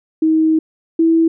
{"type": "tone pair in turn", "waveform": "sine", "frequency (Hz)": [317.2, 327.6], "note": ["D#4", "E4"], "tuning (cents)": [33, -11], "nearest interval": "minor second", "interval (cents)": 56, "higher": "second", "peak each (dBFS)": [-10, -9], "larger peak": "second", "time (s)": [[0.22, 0.59], [0.99, 1.28]], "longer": "first", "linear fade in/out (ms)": 5, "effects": []}